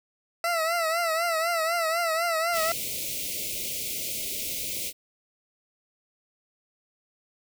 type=tone with vibrato; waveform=20% pulse; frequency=664 Hz; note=E5; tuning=12 cents sharp; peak=-19 dBFS; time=0.44-2.72 s; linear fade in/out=2 ms; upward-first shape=triangle; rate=4 Hz; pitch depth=96 cents each way
type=band-stop noise; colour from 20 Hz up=white; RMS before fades=-32 dBFS; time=2.52-4.93 s; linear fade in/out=50 ms; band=650 to 2100 Hz; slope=96 dB/octave
effects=none